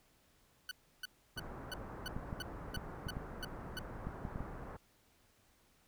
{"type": "tone bursts", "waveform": "20% pulse", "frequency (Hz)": 1491, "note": "F#6", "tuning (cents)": 13, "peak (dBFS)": -35, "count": 10, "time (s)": [0.69, 3.79], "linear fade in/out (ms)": 2, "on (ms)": 22, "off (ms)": 320}
{"type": "low-pass noise", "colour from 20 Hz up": "pink", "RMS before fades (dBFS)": -47, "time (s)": [1.36, 4.77], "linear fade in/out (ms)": 10, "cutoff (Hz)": 1500, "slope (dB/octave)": 24}
{"type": "clicks", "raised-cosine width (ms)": 5, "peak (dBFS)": -28, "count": 9, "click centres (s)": [2.165, 2.328, 2.773, 3.068, 3.169, 4.07, 4.252, 4.359, 4.406]}
{"effects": ["pink hiss -70 dBFS RMS until 5.87 s"]}